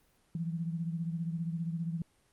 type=beating tone pair; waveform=sine; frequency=164.81 / 179.81 Hz; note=E3 / F#3; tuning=0 / -49 cents; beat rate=15 Hz; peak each=-33 / -40 dBFS; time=0.35-2.02 s; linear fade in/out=2 ms; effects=pink hiss -69 dBFS RMS until 2.32 s + Opus 24 kbps